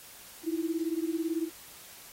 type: beating tone pair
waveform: sine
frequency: 319.6 / 337.6 Hz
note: D#4 / E4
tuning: +47 / +41 cents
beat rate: 18 Hz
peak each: -31 / -32 dBFS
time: 0.43-1.5 s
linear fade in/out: 50 ms
effects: white hiss -50 dBFS RMS until 2.12 s + AAC 48 kbps

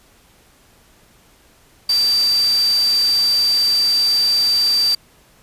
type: tone in noise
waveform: sine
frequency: 4667 Hz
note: D8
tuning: 12 cents flat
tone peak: -13 dBFS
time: 1.89-4.95 s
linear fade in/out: 5 ms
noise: white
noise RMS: -29 dBFS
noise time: 1.89-4.95 s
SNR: +13 dB
effects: pink hiss -52 dBFS RMS until 5.42 s + resampled to 32000 Hz

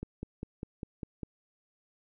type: click train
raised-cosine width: 3 ms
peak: -24 dBFS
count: 7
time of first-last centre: 0.03-1.232 s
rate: 4.99 Hz
effects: none

